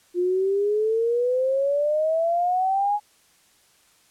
sine exponential sweep, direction up, 350.2 to 840 Hz, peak -19 dBFS, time 0.14-3 s, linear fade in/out 50 ms, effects white hiss -59 dBFS RMS until 4.1 s + low-pass 11000 Hz 12 dB/octave

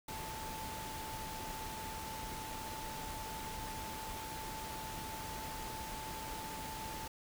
sine tone in noise, 879 Hz, A5, 2 cents flat, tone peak -45 dBFS, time 0.08-7.08 s, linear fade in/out 5 ms, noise pink, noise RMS -45 dBFS, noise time 0.08-7.08 s, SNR -3 dB, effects none

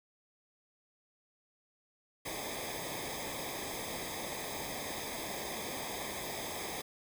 pink noise with comb filter, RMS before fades -40 dBFS, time 2.25-6.82 s, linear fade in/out 10 ms, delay 0.7 ms, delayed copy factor -0.85, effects none

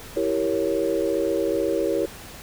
sine chord, E diminished seventh, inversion none, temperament equal, 329.6 / 392 / 466.2 / 554.4 Hz, E4 / G4 / Bb4 / Db5, 0 / 0 / 0 / 0 cents, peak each -26 dBFS, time 0.16-2.06 s, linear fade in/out 10 ms, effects pink hiss -41 dBFS RMS until 2.42 s

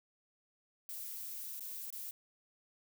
violet noise with dropouts, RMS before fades -44 dBFS, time 0.89-2.11 s, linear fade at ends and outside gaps 1 ms, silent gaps 1.595-1.606 / 1.903-1.926 s, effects none

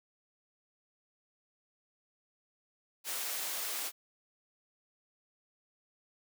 white high-pass noise, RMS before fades -37 dBFS, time 3.04-3.92 s, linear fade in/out 50 ms, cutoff 420 Hz, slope 12 dB/octave, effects none

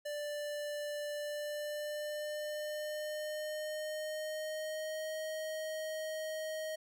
square tone with pitch glide, 589 to 627.6 Hz, D5 to D#5, +5 to +15 cents, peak -38 dBFS, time 0.05-6.76 s, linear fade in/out 10 ms, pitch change +110 cents, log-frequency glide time 1.13-5.16 s, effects none

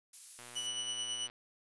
violet noise, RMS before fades -46 dBFS, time 0.13-0.67 s, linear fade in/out 5 ms
click train, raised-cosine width 0.3 ms, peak -35 dBFS, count 111, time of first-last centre 0.39-1.299 s, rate 121 Hz
sawtooth tone with tremolo, 2960 Hz, F#7, in tune, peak -31 dBFS, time 0.55-1.28 s, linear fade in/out 20 ms, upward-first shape sine, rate 9.2 Hz, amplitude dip 40%
effects resampled to 24000 Hz

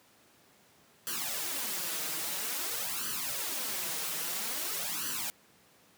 white noise with flanger, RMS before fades -35 dBFS, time 1.07-5.3 s, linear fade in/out 0 ms, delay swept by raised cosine 0.66 to 6.46 ms, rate 0.5 Hz, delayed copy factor +0.85, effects pink hiss -62 dBFS RMS until 5.97 s + high-pass 150 Hz 12 dB/octave

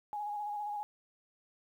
sine tone with vibrato, 830.6 Hz, G#5, in tune, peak -35 dBFS, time 0.13-0.83 s, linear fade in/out 0 ms, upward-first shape square, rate 15 Hz, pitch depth 23 cents each way, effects 11-bit

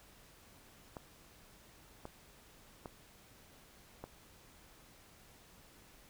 clicks, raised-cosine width 1 ms, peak -30 dBFS, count 4, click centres 0.968 / 2.054 / 2.858 / 4.04 s, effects pink hiss -61 dBFS RMS until 6.09 s

